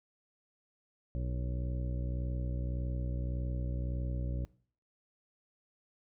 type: harmonic tone with a mistuned harmonic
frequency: 61.74 Hz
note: B1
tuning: in tune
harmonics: 1 / 2 / 3 / 4 / 5 / 6 / 7 / 8 / 9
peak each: -34 / -38 / -45 / -50 / -49 / -57 / -58 / -59 / -50 dBFS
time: 1.15-4.45 s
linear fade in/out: 0 ms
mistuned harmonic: 8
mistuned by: -37 cents
effects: noise-tail reverb RT60 0.5 s tail -21 dB re dry